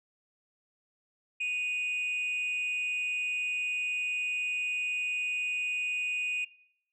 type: tone pair together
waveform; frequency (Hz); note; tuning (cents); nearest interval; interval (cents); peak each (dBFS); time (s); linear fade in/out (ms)
sine; 2485 / 2789; D#7 / F7; -3 / -3; major second; 200; -28 / -37; 1.4-6.45; 10
effects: noise-tail reverb RT60 0.7 s tail -21 dB re dry + tanh soft clip ceiling -26 dBFS